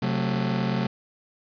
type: chord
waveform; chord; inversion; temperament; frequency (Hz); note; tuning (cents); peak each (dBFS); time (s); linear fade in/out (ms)
40% pulse; F# diminished; second; just; 133.2 / 185 / 222; C3 / F#3 / A3; +31 / 0 / +16; -27; 0.02-0.87; 5
effects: resampled to 11025 Hz + 8-bit